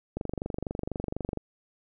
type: click train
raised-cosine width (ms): 2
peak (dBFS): -18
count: 30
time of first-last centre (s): 0.17-1.373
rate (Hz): 24.1
effects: none